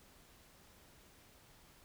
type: silence
effects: pink hiss -63 dBFS RMS until 1.84 s